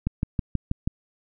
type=click train; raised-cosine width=5 ms; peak=-11 dBFS; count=6; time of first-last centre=0.07-0.875 s; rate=6.21 Hz; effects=none